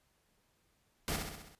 pink noise with echo, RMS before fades -35 dBFS, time 1.08-1.16 s, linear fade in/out 0 ms, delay 65 ms, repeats 6, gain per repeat -4 dB, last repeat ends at 1.55 s, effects pink hiss -74 dBFS RMS until 1.59 s + resampled to 32000 Hz

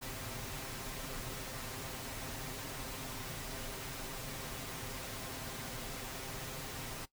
pink noise with comb filter, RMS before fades -43 dBFS, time 0.01-7.06 s, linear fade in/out 20 ms, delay 7.6 ms, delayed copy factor +0.55, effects noise-tail reverb RT60 0.1 s tail -17 dB re dry

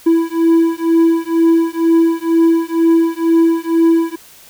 triangle beating tone pair, 329.6 / 331.7 Hz, E4 / E4, 0 / +11 cents, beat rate 2.1 Hz, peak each -11 dBFS, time 0.06-4.16 s, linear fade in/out 10 ms, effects white hiss -42 dBFS RMS until 4.49 s

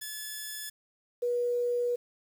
5% pulse / sine tone pair in turn, 1723 / 484.6 Hz, A6 / B4, -37 / -33 cents, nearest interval octave + minor seventh, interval 2196 cents, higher first, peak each -26 dBFS, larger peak neither, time 0.01-0.7 / 1.22-1.96 s, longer second, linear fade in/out 10 ms, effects 9-bit

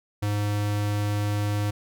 square tone, 103.5 Hz, G#2, 5 cents flat, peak -24 dBFS, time 0.22-1.71 s, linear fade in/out 10 ms, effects none

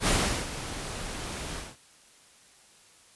pink noise with ADSR envelope, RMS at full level -23 dBFS, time 0-1.77 s, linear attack 76 ms, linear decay 390 ms, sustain -13 dB, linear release 210 ms, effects white hiss -57 dBFS RMS until 3.15 s + resampled to 24000 Hz

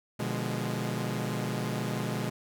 sawtooth chord, B diminished seventh, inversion none, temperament equal with one note detuned, 123.47 / 149.23 / 174.61 / 207.7 Hz, B2 / D3 / F3 / Ab3, 0 / +28 / 0 / 0 cents, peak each -30 / -33 / -34 / -31 dBFS, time 0.19-2.3 s, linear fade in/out 10 ms, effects none

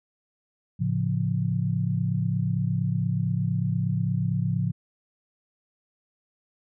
sine chord, A augmented, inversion none, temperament equal, 110 / 138.59 / 174.61 Hz, A2 / C#3 / E#3, 0 / 0 / 0 cents, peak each -27 dBFS, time 0.79-4.72 s, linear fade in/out 20 ms, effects none

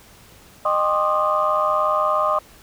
sine tone cluster, 614 / 788 / 1059 / 1156 / 1233 Hz, D#5 / G5 / C6 / D6 / D#6, -23 / +9 / +21 / -28 / -16 cents, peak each -21 / -28 / -22 / -26 / -21 dBFS, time 0.65-2.39 s, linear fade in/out 5 ms, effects tanh soft clip ceiling -6 dBFS + pink hiss -48 dBFS RMS until 2.62 s

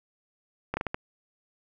slowing click train, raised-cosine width 0.5 ms, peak -14 dBFS, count 5, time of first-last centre 0.74-0.945 s, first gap 30 ms, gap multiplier 1.37, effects none

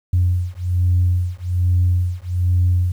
sine beating tone pair, 88.8 / 90 Hz, F2 / F#2, +29 / -47 cents, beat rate 1.2 Hz, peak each -17 dBFS, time 0.13-2.92 s, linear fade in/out 5 ms, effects tanh soft clip ceiling -8 dBFS + 8-bit

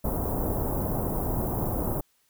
pink band-stop noise, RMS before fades -28 dBFS, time 0.04-2.01 s, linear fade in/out 5 ms, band 900 to 14000 Hz, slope 24 dB/octave, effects white hiss -68 dBFS RMS until 2.29 s

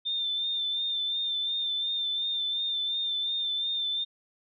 sine tone with vibrato, 3584 Hz, A7, 31 cents sharp, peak -27 dBFS, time 0.05-4.05 s, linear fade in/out 20 ms, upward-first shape sine, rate 2.8 Hz, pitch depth 34 cents each way, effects none

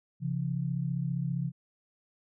sine tone pair together, 134.85 / 169.9 Hz, C#3 / F3, -47 / -47 cents, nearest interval major third, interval 400 cents, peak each -31 / -32 dBFS, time 0.2-1.52 s, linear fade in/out 50 ms, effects none

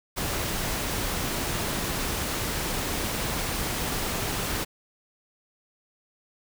pink noise, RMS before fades -29 dBFS, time 0.16-4.65 s, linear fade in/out 20 ms, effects none

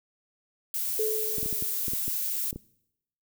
violet noise, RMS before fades -30 dBFS, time 0.74-2.51 s, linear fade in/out 2 ms
sine tone with exponential decay, 434.2 Hz, A4, 23 cents flat, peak -24 dBFS, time 0.99-1.96 s, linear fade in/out 5 ms, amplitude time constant 210 ms
clicks, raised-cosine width 3 ms, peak -24 dBFS, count 10, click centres 1.383 / 1.43 / 1.46 / 1.528 / 1.624 / 1.882 / 1.935 / 2.08 / 2.529 / 2.56 s
effects noise-tail reverb RT60 0.8 s tail -23 dB re dry

